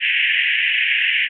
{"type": "band-pass noise", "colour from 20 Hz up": "white", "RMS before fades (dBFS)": -18, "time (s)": [0, 1.29], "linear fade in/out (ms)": 50, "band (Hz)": [1700, 3000], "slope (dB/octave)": 96, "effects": []}